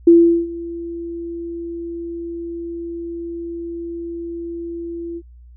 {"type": "tone with ADSR envelope", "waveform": "sine", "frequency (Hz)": 338.4, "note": "E4", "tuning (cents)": 45, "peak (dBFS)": -4, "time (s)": [0.07, 5.22], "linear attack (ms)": 6, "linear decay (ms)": 390, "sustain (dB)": -21, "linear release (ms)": 51, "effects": ["added 60 Hz sine -40 dBFS peak until 5.56 s"]}